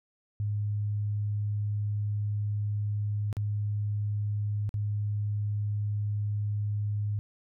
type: tone with dropouts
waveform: sine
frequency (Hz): 103.9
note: G#2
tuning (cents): +1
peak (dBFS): -27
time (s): 0.4-7.19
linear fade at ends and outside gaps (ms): 0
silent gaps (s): 3.328-3.368 / 4.692-4.741
effects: none